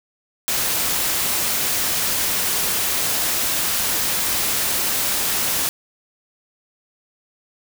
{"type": "noise", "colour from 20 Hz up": "white", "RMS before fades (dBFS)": -21, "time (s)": [0.48, 5.69], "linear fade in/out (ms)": 0, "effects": []}